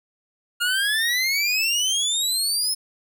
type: exponential sweep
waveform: 25% pulse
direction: up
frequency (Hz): 1408 to 5250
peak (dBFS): -16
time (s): 0.6-2.75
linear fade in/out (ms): 20
effects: none